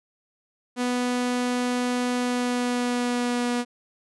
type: tone with pitch glide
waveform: sawtooth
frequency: 246.9 to 242.7 Hz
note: B3 to B3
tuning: 0 to -30 cents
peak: -19 dBFS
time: 0.76-3.65 s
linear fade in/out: 50 ms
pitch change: -30 cents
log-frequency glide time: 2.17-3.52 s
effects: resampled to 24000 Hz